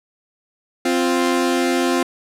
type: tone pair together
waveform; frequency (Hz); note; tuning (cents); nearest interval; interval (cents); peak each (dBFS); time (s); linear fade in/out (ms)
sawtooth; 261.6 / 349.2; C4 / F4; 0 / 0; perfect fourth; 500; -15; 0.85-2.03; 5
effects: low-pass 11000 Hz 12 dB/octave